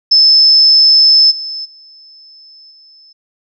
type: tone with level steps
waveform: sine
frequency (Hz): 5250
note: E8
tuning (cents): -8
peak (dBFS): -4 / -20 / -37 / -40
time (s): 0.11-3.13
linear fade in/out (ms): 10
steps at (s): 1.3 / 1.64 / 2.7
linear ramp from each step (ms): 20
effects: none